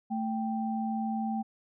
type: tone pair together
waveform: sine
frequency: 221.6 / 784 Hz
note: A3 / G5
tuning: +13 / 0 cents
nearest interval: octave + minor seventh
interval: 2187 cents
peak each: -30 / -34 dBFS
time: 0.1-1.43 s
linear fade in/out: 20 ms
effects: none